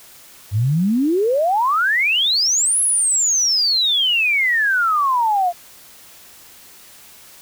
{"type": "exponential two-way sweep", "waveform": "sine", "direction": "up then down", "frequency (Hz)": [96.1, 10990, 681], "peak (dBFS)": -14, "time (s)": [0.51, 5.53], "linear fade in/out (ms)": 50, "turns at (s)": 2.81, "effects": ["white hiss -44 dBFS RMS until 7.41 s"]}